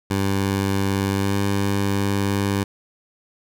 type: tone with pitch glide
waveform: 15% pulse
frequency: 98 to 99.66 Hz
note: G2 to G2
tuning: 0 to +29 cents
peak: -13 dBFS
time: 0.1-2.64 s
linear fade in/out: 10 ms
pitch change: +29 cents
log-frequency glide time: 1.15-1.34 s
effects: none